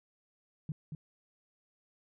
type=tone with echo; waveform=sine; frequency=152.7 Hz; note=D#3; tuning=32 cents flat; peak=-33 dBFS; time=0.69-0.72 s; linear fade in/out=2 ms; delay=230 ms; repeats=1; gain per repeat=-5 dB; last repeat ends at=0.95 s; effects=none